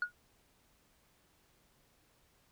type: tone with exponential decay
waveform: sine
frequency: 1446 Hz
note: F#6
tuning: 40 cents flat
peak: -25 dBFS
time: 0.02-0.12 s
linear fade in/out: 2 ms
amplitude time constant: 20 ms
effects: tanh soft clip ceiling -27 dBFS + pink hiss -70 dBFS RMS until 2.51 s